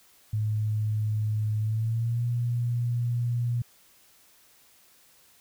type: tone with pitch glide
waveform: sine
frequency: 107.4 to 119.86 Hz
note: A2 to A#2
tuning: -41 to +49 cents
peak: -24 dBFS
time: 0.33-3.62 s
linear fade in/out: 5 ms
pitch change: +190 cents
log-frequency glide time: 1.59-2.25 s
effects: white hiss -59 dBFS RMS until 5.4 s